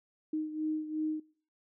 sine beating tone pair, 309.6 / 312.4 Hz, D#4 / D#4, -9 / +7 cents, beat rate 2.8 Hz, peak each -33 / -38 dBFS, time 0.33-1.2 s, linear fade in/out 5 ms, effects noise-tail reverb RT60 0.5 s tail -23 dB re dry

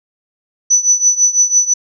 sine tone with tremolo, 5970 Hz, F#8, 15 cents sharp, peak -5 dBFS, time 0.7-1.74 s, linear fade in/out 10 ms, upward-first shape triangle, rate 6 Hz, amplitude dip 90%, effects none

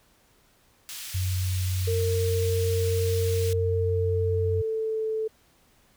pink high-pass noise, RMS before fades -38 dBFS, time 0.89-3.53 s, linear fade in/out 0 ms, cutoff 2900 Hz, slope 12 dB/octave
sine tone, 92.5 Hz, F#2, in tune, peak -24 dBFS, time 1.14-4.62 s, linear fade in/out 10 ms
sine tone with pitch glide, 457.1 to 438.7 Hz, A#4 to A4, -34 to -5 cents, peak -25 dBFS, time 1.87-5.28 s, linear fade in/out 10 ms, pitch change -71 cents, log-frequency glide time 3.39-5.05 s
effects pink hiss -62 dBFS RMS until 5.96 s

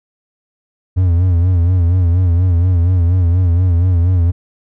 triangle tone with vibrato, 88.4 Hz, F2, 22 cents sharp, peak -7 dBFS, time 0.96-4.32 s, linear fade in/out 20 ms, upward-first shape sine, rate 4.2 Hz, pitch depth 88 cents each way, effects none

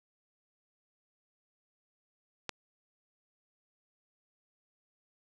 click, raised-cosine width 0.2 ms, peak -17 dBFS, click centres 2.493 s, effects none

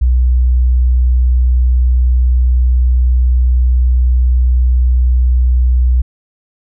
sine tone, 62 Hz, B1, 7 cents sharp, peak -7 dBFS, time 0.01-6.02 s, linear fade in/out 10 ms, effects none

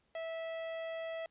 45% pulse tone, 654 Hz, E5, 14 cents flat, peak -38 dBFS, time 0.15-1.26 s, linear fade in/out 2 ms, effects pink hiss -75 dBFS RMS until 1.3 s + resampled to 8000 Hz

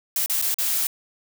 blue noise with dropouts, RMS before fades -23 dBFS, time 0.16-0.87 s, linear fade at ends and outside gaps 2 ms, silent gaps 0.261-0.297 / 0.416-0.423 / 0.543-0.585 s, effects none

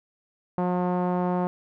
sawtooth tone with low-pass filter, 179.5 Hz, F3, 48 cents sharp, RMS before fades -25 dBFS, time 0.58-1.47 s, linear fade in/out 0 ms, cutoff 900 Hz, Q 2.1, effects none

